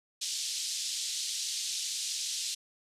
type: band-pass noise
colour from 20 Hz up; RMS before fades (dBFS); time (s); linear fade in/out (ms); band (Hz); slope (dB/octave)
pink; -35; 0.21-2.55; 10; 3600 to 8300; 24
effects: resampled to 32000 Hz